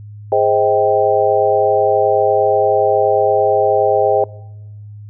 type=chord; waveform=sine; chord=Ab major seventh; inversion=none; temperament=equal with one note detuned; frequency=415.3 / 523.3 / 632.4 / 784 Hz; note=Ab4 / C5 / Eb5 / G5; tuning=0 / 0 / +28 / 0 cents; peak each=-16 dBFS; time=0.32-4.24 s; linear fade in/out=2 ms; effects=noise-tail reverb RT60 1.0 s tail -23 dB re dry + added 104 Hz sine -31 dBFS peak until 5.09 s